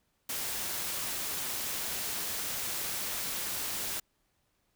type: noise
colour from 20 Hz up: white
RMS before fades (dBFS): -35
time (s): 0.29-4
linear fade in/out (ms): 5
effects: pink hiss -75 dBFS RMS until 4.75 s